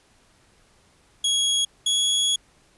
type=tone pair in turn; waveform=sawtooth; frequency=3322 / 3349 Hz; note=G#7 / G#7; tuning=0 / +14 cents; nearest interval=unison; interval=14 cents; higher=second; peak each=-16 dBFS; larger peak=neither; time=1.24-1.65 / 1.86-2.36 s; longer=second; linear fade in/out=5 ms; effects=pink hiss -59 dBFS RMS until 2.77 s + resampled to 24000 Hz